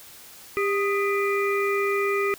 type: harmonic tone with a mistuned harmonic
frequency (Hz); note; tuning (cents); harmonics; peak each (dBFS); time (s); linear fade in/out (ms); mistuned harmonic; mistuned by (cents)
399.4; G4; +32; 1 / 3 / 5 / 6; -23 / -28 / -30 / -31; 0.57-2.34; 0; 3; +65
effects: white hiss -46 dBFS RMS until 2.38 s